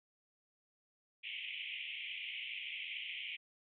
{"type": "band-pass noise", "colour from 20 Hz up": "white", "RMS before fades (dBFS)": -44, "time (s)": [1.23, 3.37], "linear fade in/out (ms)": 20, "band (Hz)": [2100, 3200], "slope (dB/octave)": 96, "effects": []}